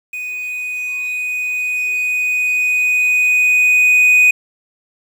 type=tone with level ramp; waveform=triangle; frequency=2489 Hz; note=D#7; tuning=in tune; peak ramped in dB=-21 to -5 dBFS; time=0.13-4.31 s; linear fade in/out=5 ms; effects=7-bit